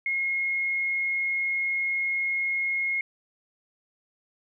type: tone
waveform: sine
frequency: 2156 Hz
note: C#7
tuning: 49 cents flat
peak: -24 dBFS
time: 0.06-3.01 s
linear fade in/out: 2 ms
effects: none